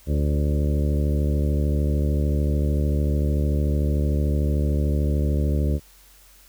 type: harmonic tone with a mistuned harmonic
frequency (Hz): 73.42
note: D2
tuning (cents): 0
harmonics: 1 / 2 / 3 / 4 / 5 / 6 / 7 / 8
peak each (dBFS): -20 / -26 / -30 / -32 / -34 / -36 / -37 / -38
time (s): 0.06-5.8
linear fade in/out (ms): 50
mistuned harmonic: 7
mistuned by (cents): +17
effects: added 46 Hz sine -53 dBFS peak until 6.48 s + white hiss -53 dBFS RMS until 6.48 s